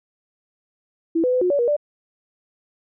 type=tone with pitch steps; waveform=sine; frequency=329.8 / 501 / 505 / 360.7 / 570 / 477.9 / 588 Hz; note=E4 / B4 / B4 / F#4 / C#5 / A#4 / D5; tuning=+1 / +25 / +39 / -44 / +48 / +43 / +2 cents; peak=-16 dBFS; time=1.15-1.766 s; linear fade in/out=10 ms; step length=88 ms; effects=none